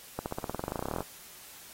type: accelerating click train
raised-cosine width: 1 ms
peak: -19 dBFS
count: 21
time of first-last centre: 0.19-1.006 s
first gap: 69 ms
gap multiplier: 0.94
effects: white hiss -50 dBFS RMS until 1.73 s + AAC 48 kbps